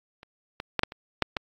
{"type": "clicks", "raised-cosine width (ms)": 0.3, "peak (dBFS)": [-29, -17, -7, -6, -24, -6, -11], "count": 7, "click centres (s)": [0.231, 0.601, 0.793, 0.834, 0.921, 1.223, 1.368], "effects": ["AAC 64 kbps"]}